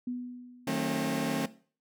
sine tone with exponential decay, 246.9 Hz, B3, in tune, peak -30 dBFS, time 0.07-1.09 s, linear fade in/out 5 ms, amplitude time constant 220 ms
sawtooth chord, D# diminished seventh, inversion none, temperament just, 155.56 / 186.68 / 224 / 268.8 Hz, D#3 / F#3 / A3 / C4, 0 / +16 / +31 / +47 cents, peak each -32 / -33 / -29 / -28 dBFS, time 0.67-1.46 s, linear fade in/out 5 ms
effects noise-tail reverb RT60 0.4 s tail -17 dB re dry

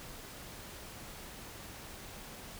silence, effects pink hiss -48 dBFS RMS until 2.59 s

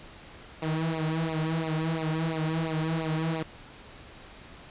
sawtooth tone with flanger, 160 Hz, D#3, 49 cents sharp, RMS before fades -29 dBFS, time 0.62-3.43 s, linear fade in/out 5 ms, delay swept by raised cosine 0.6 to 4.9 ms, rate 2.9 Hz, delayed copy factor -0.9, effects pink hiss -48 dBFS RMS until 4.7 s + resampled to 8000 Hz

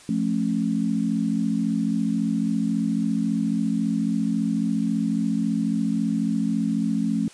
sine chord, F augmented, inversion none, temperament just, 174.61 / 218.3 / 272.8 Hz, F3 / A3 / C#4, 0 / -13 / -28 cents, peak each -27 / -23 / -26 dBFS, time 0.09-7.28 s, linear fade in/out 2 ms, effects white hiss -48 dBFS RMS until 7.33 s + resampled to 22050 Hz

